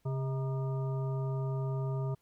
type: harmonic tone with a mistuned harmonic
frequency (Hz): 134.4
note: C3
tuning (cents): +47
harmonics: 1 / 3 / 5 / 7 / 9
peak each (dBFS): -31 / -41 / -45 / -48 / -50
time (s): 0.05-2.15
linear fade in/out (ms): 10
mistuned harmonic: 5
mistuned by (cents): -83
effects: pink hiss -74 dBFS RMS until 2.21 s